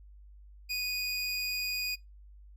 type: tone pair together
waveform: square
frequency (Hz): 2484 / 4857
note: D#7 / D#8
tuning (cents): -3 / -43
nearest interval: octave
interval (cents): 1160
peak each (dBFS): -35 / -35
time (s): 0.69-1.96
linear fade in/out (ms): 20
effects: noise-tail reverb RT60 0.2 s tail -25 dB re dry + added 50 Hz sine -50 dBFS peak until 2.56 s